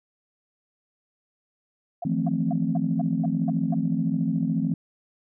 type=tone bursts; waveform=sine; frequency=698 Hz; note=F5; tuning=1 cent flat; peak=-28 dBFS; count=8; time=2.02-3.744 s; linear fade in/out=5 ms; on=23 ms; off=220 ms
type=chord; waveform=sine; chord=F major seventh; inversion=third; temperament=equal with one note detuned; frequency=160.77 / 174.61 / 220 / 261.6 Hz; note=E3 / F3 / A3 / C4; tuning=-43 / 0 / 0 / 0 cents; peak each=-27 dBFS; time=2.05-4.74 s; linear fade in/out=5 ms
effects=tanh soft clip ceiling -12 dBFS